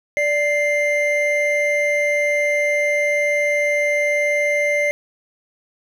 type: tone pair together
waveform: triangle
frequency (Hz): 586.7 / 2093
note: D5 / C7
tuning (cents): -2 / 0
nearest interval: octave + minor seventh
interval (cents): 2202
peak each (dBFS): -17 / -17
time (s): 0.17-4.91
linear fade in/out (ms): 0
effects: none